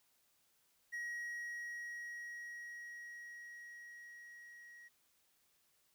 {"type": "tone with level ramp", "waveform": "triangle", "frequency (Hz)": 1900, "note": "A#6", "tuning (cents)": 33, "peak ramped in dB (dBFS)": [-38, -53], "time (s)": [0.92, 4.89], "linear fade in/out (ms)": 20, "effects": ["white hiss -75 dBFS RMS until 5.94 s"]}